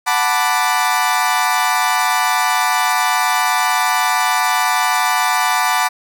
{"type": "chord", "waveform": "30% pulse", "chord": "B minor seventh", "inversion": "second", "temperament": "equal", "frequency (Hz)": [740, 880, 987.8, 1174.7], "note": ["F#5", "A5", "B5", "D6"], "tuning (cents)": [0, 0, 0, 0], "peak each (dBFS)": -17, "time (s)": [0.06, 5.89], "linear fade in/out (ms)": 20, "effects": []}